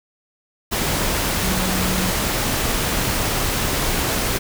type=tone in noise; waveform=sine; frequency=185 Hz; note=F#3; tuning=in tune; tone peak=-24 dBFS; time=1.41-2.13 s; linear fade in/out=20 ms; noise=pink; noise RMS=-21 dBFS; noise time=0.71-4.39 s; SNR=-6 dB; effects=none